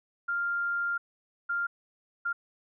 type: tone bursts at uneven times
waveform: sine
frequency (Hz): 1396.9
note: F6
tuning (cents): 0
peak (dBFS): -27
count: 3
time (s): 0.28-0.98 / 1.49-1.67 / 2.25-2.33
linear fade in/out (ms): 10
effects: none